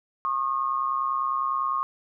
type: tone pair together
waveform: sine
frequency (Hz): 1087 / 1216.9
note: C#6 / D#6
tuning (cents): -34 / -39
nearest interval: major second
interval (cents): 195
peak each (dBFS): -25 / -28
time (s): 0.25-1.83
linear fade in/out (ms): 0
effects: none